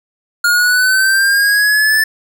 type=linear sweep; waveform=square; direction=up; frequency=1419 to 1760 Hz; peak=-10 dBFS; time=0.44-2.04 s; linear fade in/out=5 ms; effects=none